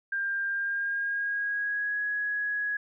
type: tone with pitch glide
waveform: sine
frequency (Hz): 1596 to 1671.5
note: G6 to G#6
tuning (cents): +31 to +11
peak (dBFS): -27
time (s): 0.12-2.77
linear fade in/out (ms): 5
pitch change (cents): +80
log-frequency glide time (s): 0.49-2.01
effects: none